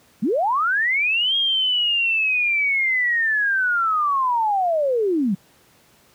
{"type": "linear two-way sweep", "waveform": "sine", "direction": "up then down", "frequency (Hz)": [176, 3264, 176], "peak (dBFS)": -17, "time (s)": [0.22, 5.35], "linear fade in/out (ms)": 10, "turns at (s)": 1.36, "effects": ["pink hiss -55 dBFS RMS until 6.14 s", "high-pass 100 Hz 12 dB/octave"]}